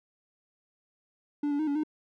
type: tone with pitch steps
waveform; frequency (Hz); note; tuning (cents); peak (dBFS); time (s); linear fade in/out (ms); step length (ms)
triangle; 291.7 / 287 / 310.7 / 284.9 / 306.8; D4 / D4 / D#4 / C#4 / D#4; -12 / -40 / -2 / +48 / -24; -24; 1.43-1.835; 5; 81
effects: none